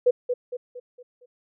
sine tone with echo, 493.9 Hz, B4, in tune, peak -14 dBFS, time 0.06-0.11 s, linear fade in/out 10 ms, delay 230 ms, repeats 5, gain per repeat -7 dB, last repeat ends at 1.26 s, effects none

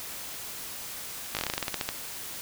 slowing click train, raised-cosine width 0.2 ms, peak -11 dBFS, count 14, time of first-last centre 1.35-1.89 s, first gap 18 ms, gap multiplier 1.13, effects white hiss -39 dBFS RMS until 2.41 s

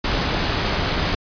pink noise, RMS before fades -21 dBFS, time 0.04-1.15 s, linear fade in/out 5 ms, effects resampled to 11025 Hz

